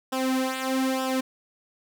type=tone with flanger; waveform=sawtooth; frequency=261.6 Hz; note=C4; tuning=in tune; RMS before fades=-26 dBFS; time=0.12-1.21 s; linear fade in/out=10 ms; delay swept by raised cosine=0.46 to 3.66 ms; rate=1.1 Hz; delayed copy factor=-0.8; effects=none